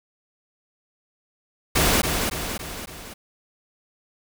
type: noise with echo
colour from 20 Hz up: pink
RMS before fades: -19 dBFS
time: 1.75-2.02 s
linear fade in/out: 10 ms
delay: 280 ms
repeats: 4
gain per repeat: -5 dB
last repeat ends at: 3.14 s
effects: none